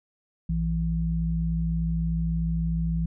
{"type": "tone pair together", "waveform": "sine", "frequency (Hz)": [58.41, 165], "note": ["A#1", "E3"], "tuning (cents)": [4, 2], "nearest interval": "octave + tritone", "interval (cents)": 1798, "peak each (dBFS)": [-27, -25], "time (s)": [0.49, 3.06], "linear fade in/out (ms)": 5, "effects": []}